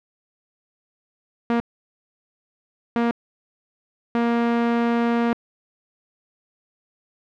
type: tone bursts at uneven times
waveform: sawtooth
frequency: 234.9 Hz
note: A#3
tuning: 13 cents sharp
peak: -14 dBFS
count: 3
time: 1.5-1.6 / 2.96-3.11 / 4.15-5.33 s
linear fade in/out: 0 ms
effects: low-pass 2000 Hz 12 dB/octave